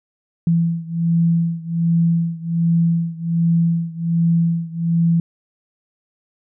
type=beating tone pair; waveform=sine; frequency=167.1 / 168.4 Hz; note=E3 / E3; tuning=+24 / +37 cents; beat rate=1.3 Hz; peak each=-17 / -19 dBFS; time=0.47-5.2 s; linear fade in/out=2 ms; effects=none